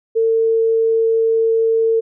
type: tone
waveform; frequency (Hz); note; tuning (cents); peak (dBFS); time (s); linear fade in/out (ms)
sine; 451.1; A4; +43; -12; 0.15-2.01; 20
effects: none